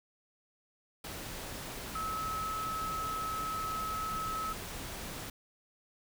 sine tone in noise, 1292 Hz, E6, 35 cents flat, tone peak -34 dBFS, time 1.95-4.53 s, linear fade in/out 5 ms, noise pink, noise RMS -42 dBFS, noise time 1.04-5.3 s, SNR +5 dB, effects none

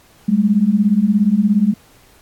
sine beating tone pair, 196 / 213 Hz, G3 / G#3, 0 / +44 cents, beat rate 17 Hz, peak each -15 / -13 dBFS, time 0.28-1.74 s, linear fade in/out 10 ms, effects pink hiss -50 dBFS RMS until 2.21 s + AAC 64 kbps

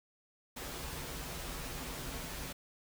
pink noise with comb filter, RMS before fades -42 dBFS, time 0.56-2.53 s, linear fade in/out 10 ms, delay 9.6 ms, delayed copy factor -0.6, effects none

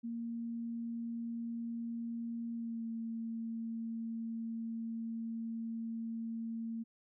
sine tone with pitch glide, 232.4 to 227.6 Hz, A#3 to A#3, -5 to -41 cents, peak -37 dBFS, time 0.03-6.84 s, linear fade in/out 20 ms, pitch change -36 cents, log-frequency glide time 2.53-2.86 s, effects none

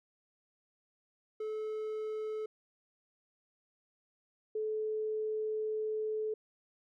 triangle / sine tone pair in turn, 432.5 / 432.5 Hz, A4 / A4, -30 / -30 cents, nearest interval unison, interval 0 cents, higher neither, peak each -33 / -32 dBFS, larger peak second, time 1.4-2.46 / 4.55-6.34 s, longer second, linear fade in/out 5 ms, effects none

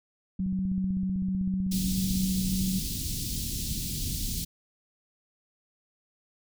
sine tone, 188.1 Hz, F#3, 29 cents sharp, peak -26 dBFS, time 0.39-2.79 s, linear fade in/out 5 ms
click train, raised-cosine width 5 ms, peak -25 dBFS, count 37, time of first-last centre 0.4-2.678 s, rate 15.8 Hz
pink band-stop noise, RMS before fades -32 dBFS, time 1.71-4.45 s, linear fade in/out 10 ms, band 250 to 3700 Hz, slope 24 dB/octave
effects none

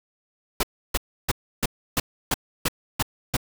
pink noise bursts, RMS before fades -22 dBFS, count 9, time 0.6-3.368 s, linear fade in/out 5 ms, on 32 ms, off 310 ms, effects none

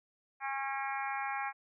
harmonic tone with a mistuned harmonic, 272.6 Hz, C#4, 29 cents flat, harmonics 3 / 4 / 5 / 6 / 7 / 8 / 9, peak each -37 / -41 / -44 / -42 / -45 / -44 / -46 dBFS, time 0.4-1.53 s, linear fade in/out 50 ms, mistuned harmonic 9, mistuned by -47 cents, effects none

